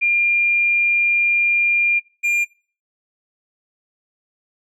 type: tone pair in turn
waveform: sine / triangle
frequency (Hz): 2400 / 2400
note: D7 / D7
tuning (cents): +37 / +37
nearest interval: unison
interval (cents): 0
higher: neither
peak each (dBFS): -14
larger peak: neither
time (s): 0.01-2 / 2.23-2.45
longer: first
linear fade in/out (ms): 20
effects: noise-tail reverb RT60 0.4 s tail -21 dB re dry